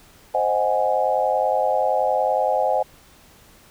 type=chord; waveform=sine; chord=Ab dominant seventh; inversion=first; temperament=equal; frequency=523.3 / 622.3 / 740 / 830.6 Hz; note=C5 / Eb5 / Gb5 / Ab5; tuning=0 / 0 / 0 / 0 cents; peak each=-23 dBFS; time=0.34-2.83 s; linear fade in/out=10 ms; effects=pink hiss -51 dBFS RMS until 3.7 s